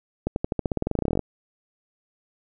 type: accelerating click train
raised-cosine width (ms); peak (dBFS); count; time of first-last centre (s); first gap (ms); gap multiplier
2; -10; 21; 0.27-1.193; 91; 0.92
effects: none